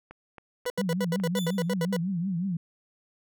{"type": "click train", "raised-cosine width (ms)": 0.5, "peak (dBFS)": -29, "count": 6, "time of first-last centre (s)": [0.11, 1.472], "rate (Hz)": 3.67}
{"type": "tone bursts", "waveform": "40% pulse", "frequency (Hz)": 492.5, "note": "B4", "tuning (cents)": -5, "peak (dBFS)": -26, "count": 12, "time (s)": [0.66, 1.966], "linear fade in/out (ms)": 2, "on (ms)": 41, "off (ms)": 74}
{"type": "tone with vibrato", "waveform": "sine", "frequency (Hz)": 181.1, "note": "F#3", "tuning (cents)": -37, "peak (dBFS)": -26, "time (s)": [0.78, 2.57], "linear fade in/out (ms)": 5, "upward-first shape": "triangle", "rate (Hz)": 5.5, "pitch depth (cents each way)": 190}
{"type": "tone with exponential decay", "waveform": "sawtooth", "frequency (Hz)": 3500, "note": "A7", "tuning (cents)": -10, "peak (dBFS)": -28, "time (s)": [1.37, 1.74], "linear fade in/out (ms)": 1, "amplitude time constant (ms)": 79}
{"effects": []}